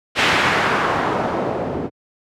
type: noise with low-pass filter sweep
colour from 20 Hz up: white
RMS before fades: -19 dBFS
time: 0.15-1.9 s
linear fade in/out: 50 ms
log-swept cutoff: 2700 to 400 Hz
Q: 1.1
effects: high-pass 100 Hz 12 dB/octave